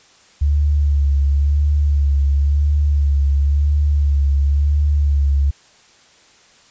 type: tone with vibrato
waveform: sine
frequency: 71.6 Hz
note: D2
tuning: 43 cents flat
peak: -12 dBFS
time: 0.41-5.51 s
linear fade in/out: 10 ms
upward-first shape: sine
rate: 0.96 Hz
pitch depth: 41 cents each way
effects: white hiss -50 dBFS RMS until 6.7 s + resampled to 16000 Hz